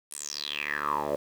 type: tone with band-pass filter sweep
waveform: 10% pulse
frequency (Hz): 73.42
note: D2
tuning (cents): 0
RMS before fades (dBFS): -32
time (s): 0.11-1.16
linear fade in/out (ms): 5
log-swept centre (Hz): 9900 to 550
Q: 7.4
effects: 8-bit